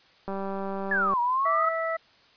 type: click train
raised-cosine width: 1 ms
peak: -20 dBFS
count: 168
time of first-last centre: 0.28-1.136 s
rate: 195 Hz
type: exponential two-way sweep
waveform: sine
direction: down then up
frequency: 1760 to 944 to 1304 Hz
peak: -22 dBFS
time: 0.91-1.69 s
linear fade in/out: 5 ms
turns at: 1.2 s
type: harmonic tone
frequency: 654 Hz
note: E5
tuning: 14 cents flat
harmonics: 1 / 2 / 3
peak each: -28 / -31 / -33 dBFS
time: 1.45-1.97 s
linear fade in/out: 10 ms
effects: white hiss -58 dBFS RMS until 2.36 s + resampled to 11025 Hz